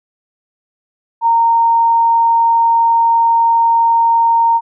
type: tone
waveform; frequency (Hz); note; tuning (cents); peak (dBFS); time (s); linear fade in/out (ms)
sine; 923; A#5; -17; -8; 1.21-4.61; 50
effects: none